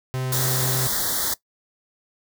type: tone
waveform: 45% pulse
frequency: 129.4 Hz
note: C3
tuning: 19 cents flat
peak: -24 dBFS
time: 0.14-0.87 s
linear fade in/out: 0 ms
type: band-stop noise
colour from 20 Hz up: white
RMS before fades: -24 dBFS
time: 0.32-1.34 s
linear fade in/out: 5 ms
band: 2000 to 3300 Hz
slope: 96 dB/octave
effects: noise-tail reverb RT60 0.1 s tail -18 dB re dry